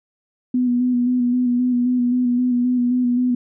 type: tone with vibrato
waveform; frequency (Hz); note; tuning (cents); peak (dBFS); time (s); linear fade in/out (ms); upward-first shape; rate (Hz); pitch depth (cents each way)
sine; 246.9; B3; 0; -15; 0.54-3.35; 5; square; 3.8; 23
effects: none